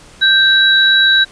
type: tone pair together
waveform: sine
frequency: 1568 / 3899 Hz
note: G6 / B7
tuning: 0 / -23 cents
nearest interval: octave + major third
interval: 1577 cents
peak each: -10 dBFS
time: 0.21-1.25 s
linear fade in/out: 20 ms
effects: pink hiss -41 dBFS RMS until 1.31 s + resampled to 22050 Hz